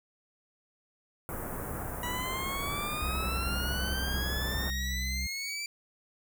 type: band-stop noise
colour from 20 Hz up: pink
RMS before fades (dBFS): -37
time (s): 1.29-4.7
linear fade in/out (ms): 0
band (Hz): 1600 to 10000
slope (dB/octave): 24
type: exponential sweep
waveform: 20% pulse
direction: up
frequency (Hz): 970 to 2349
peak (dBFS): -29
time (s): 2.03-5.66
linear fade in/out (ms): 2
type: harmonic tone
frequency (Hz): 65.41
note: C2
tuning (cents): 0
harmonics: 1 / 2 / 3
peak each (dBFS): -32 / -48 / -44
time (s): 3.01-5.27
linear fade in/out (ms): 5
effects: none